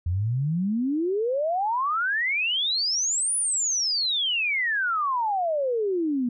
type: exponential two-way sweep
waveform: sine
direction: up then down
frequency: 82.41 to 10000 to 234.9 Hz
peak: -22 dBFS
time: 0.06-6.29 s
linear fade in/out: 5 ms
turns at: 3.36 s
effects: none